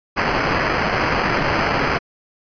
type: noise with sample-and-hold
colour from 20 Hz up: blue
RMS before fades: -19 dBFS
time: 0.16-1.99 s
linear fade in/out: 20 ms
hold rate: 3675 Hz
effects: resampled to 11025 Hz